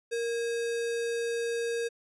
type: tone with sample-and-hold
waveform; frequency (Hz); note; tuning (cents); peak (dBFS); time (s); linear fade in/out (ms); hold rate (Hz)
sine; 466.2; A#4; 0; -28; 0.11-1.89; 20; 2100
effects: resampled to 24000 Hz